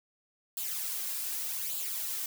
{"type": "noise with flanger", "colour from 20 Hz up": "blue", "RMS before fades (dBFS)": -35, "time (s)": [0.57, 2.26], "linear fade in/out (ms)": 2, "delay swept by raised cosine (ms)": [0.25, 2.95], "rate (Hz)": 0.84, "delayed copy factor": 0.6, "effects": []}